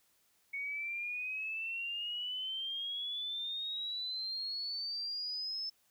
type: exponential sweep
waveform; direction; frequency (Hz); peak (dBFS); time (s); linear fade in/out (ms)
sine; up; 2217 to 5274; -36; 0.53-5.7; 10
effects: white hiss -72 dBFS RMS until 5.9 s